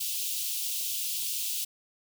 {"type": "high-pass noise", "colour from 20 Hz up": "white", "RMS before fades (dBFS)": -32, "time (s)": [0, 1.65], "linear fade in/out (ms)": 10, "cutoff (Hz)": 2700, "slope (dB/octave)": 48, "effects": []}